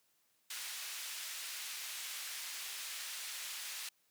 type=band-pass noise; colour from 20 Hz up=pink; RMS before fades=-44 dBFS; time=0.5-3.89 s; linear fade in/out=5 ms; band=2200 to 15000 Hz; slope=12 dB/octave; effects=white hiss -75 dBFS RMS until 4.1 s + high-pass 100 Hz 12 dB/octave